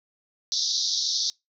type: band-pass noise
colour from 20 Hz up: white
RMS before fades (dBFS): -26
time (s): 0.52-1.3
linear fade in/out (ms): 0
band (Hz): 3600 to 6000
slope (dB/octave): 96
effects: noise-tail reverb RT60 0.2 s tail -25 dB re dry